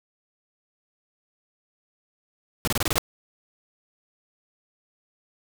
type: noise bursts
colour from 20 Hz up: pink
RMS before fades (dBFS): -24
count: 7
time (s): 2.65-2.981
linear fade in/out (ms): 0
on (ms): 25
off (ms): 26
effects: none